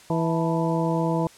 harmonic tone with a mistuned harmonic, 164.3 Hz, E3, 5 cents flat, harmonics 1 / 2 / 3 / 4 / 5 / 6, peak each -24 / -27 / -29 / -30 / -31 / -32 dBFS, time 0.1-1.27 s, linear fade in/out 2 ms, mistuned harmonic 5, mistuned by +110 cents, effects white hiss -50 dBFS RMS until 1.37 s + low-pass 9000 Hz 12 dB/octave

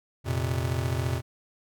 square chord, F suspended fourth, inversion none, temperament just, 87.31 / 116.41 / 130.96 Hz, F2 / Bb2 / C3, 0 / -2 / +2 cents, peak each -31 dBFS, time 0.24-1.22 s, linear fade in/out 50 ms, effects none

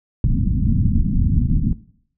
pink low-pass noise, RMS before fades -17 dBFS, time 0.24-1.73 s, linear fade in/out 2 ms, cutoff 250 Hz, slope 48 dB/octave, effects noise-tail reverb RT60 0.6 s tail -18 dB re dry

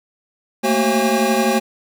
square tone cluster, 220.3 / 232 / 378.8 / 537 / 813 Hz, A3 / A#3 / F#4 / C5 / G#5, +2 / -8 / +41 / +45 / -37 cents, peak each -22 dBFS, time 0.63-1.6 s, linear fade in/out 20 ms, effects none

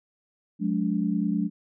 sine tone cluster, 181.8 / 211.6 / 288.2 Hz, F#3 / G#3 / D4, -30 / +33 / -33 cents, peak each -27 / -26 / -29 dBFS, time 0.59-1.5 s, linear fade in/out 50 ms, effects none

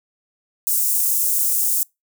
white high-pass noise, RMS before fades -19 dBFS, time 0.67-1.83 s, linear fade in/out 0 ms, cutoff 7400 Hz, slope 24 dB/octave, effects noise-tail reverb RT60 0.2 s tail -26 dB re dry

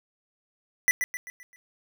square tone with echo, 1978 Hz, B6, 2 cents sharp, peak -18 dBFS, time 0.88-0.91 s, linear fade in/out 0 ms, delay 130 ms, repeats 5, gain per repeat -7 dB, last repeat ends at 1.56 s, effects none

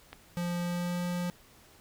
click, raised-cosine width 0.3 ms, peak -26 dBFS, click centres 0.13 s
square tone with pitch glide, 174.61 to 176.54 Hz, F3 to F3, 0 to +19 cents, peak -31 dBFS, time 0.37-1.3 s, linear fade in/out 0 ms, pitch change +19 cents, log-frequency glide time 0.6-1.04 s
effects pink hiss -58 dBFS RMS until 1.8 s

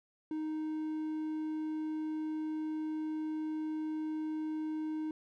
triangle tone, 311.1 Hz, D#4, in tune, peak -32 dBFS, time 0.31-5.11 s, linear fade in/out 2 ms, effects none

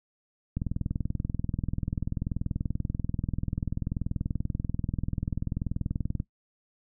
click train, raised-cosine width 5 ms, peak -17 dBFS, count 117, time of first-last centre 0.57-6.201 s, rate 20.6 Hz, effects noise-tail reverb RT60 0.1 s tail -18 dB re dry

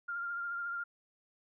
sine tone with vibrato, 1396.9 Hz, F6, in tune, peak -35 dBFS, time 0.08-0.84 s, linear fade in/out 10 ms, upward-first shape triangle, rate 14 Hz, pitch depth 27 cents each way, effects none

